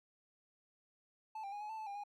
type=tone with pitch steps; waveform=triangle; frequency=873 / 792 / 824 / 844 / 883 / 870 / 803 / 821 Hz; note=A5 / G5 / G#5 / G#5 / A5 / A5 / G5 / G#5; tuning=-14 / +18 / -14 / +28 / +6 / -20 / +41 / -20 cents; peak=-40 dBFS; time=1.35-2.038 s; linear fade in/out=5 ms; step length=86 ms; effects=none